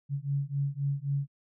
sine beating tone pair, 138.6 / 142.4 Hz, C#3 / C#3, 0 / +47 cents, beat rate 3.8 Hz, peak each -31 dBFS, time 0.09-1.28 s, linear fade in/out 50 ms, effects none

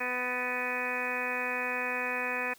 harmonic tone with a mistuned harmonic, 249.4 Hz, B3, 17 cents sharp, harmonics 1 / 2 / 3 / 4 / 5 / 6 / 7 / 8 / 9 / 10, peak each -43 / -38 / -41 / -39 / -43 / -42 / -36 / -41 / -41 / -35 dBFS, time 0-2.54 s, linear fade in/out 10 ms, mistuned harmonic 8, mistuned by -32 cents, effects white hiss -58 dBFS RMS until 2.58 s

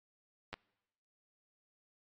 clicks, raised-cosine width 0.3 ms, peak -25 dBFS, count 2, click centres 0.53 / 0.54 s, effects noise-tail reverb RT60 1.0 s tail -25 dB re dry + MP3 64 kbps

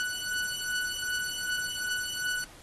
sawtooth beating tone pair, 1480 / 1482.6 Hz, F#6 / F#6, 0 / +3 cents, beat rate 2.6 Hz, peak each -30 dBFS, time 0-2.44 s, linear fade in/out 0 ms, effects pink hiss -52 dBFS RMS until 2.62 s + AAC 32 kbps

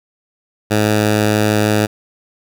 10% pulse tone, 106.2 Hz, G#2, 39 cents sharp, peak -4 dBFS, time 0.7-1.87 s, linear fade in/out 20 ms, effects none

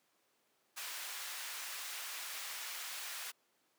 pink high-pass noise, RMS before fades -44 dBFS, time 0.76-3.32 s, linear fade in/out 20 ms, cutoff 1400 Hz, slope 12 dB/octave, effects pink hiss -75 dBFS RMS until 3.78 s + high-pass 300 Hz 12 dB/octave

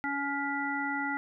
harmonic tone, 281.6 Hz, C#4, 27 cents sharp, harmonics 1 / 3 / 5 / 7, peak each -35 / -35 / -35 / -35 dBFS, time 0.04-1.17 s, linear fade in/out 0 ms, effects none

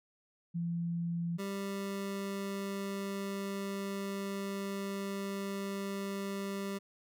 sine / 25% pulse tone pair in turn, 170 / 197.41 Hz, F3 / G3, -46 / +12 cents, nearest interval minor third, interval 258 cents, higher second, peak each -32 / -32 dBFS, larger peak neither, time 0.54-1.38 / 1.38-6.79 s, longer second, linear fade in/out 20 ms, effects none

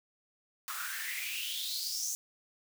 white noise with high-pass filter sweep, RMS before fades -37 dBFS, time 0.68-2.15 s, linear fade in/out 0 ms, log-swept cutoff 1200 to 6600 Hz, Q 6.8, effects none

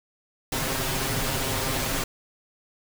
pink noise with comb filter, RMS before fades -27 dBFS, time 0.52-2.04 s, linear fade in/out 5 ms, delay 7.5 ms, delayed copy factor +0.85, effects none

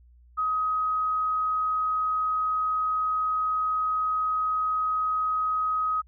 sine tone, 1262 Hz, D#6, 24 cents sharp, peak -23 dBFS, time 0.37-6.02 s, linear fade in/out 20 ms, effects added 60 Hz sine -52 dBFS peak until 6.07 s

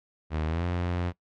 sawtooth tone with pitch glide, 78 to 88.06 Hz, D#2 to F2, +5 to +15 cents, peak -23 dBFS, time 0.3-1.13 s, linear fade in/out 50 ms, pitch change +210 cents, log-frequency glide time 0.46-0.65 s, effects noise-tail reverb RT60 0.1 s tail -20 dB re dry + low-pass 3000 Hz 12 dB/octave

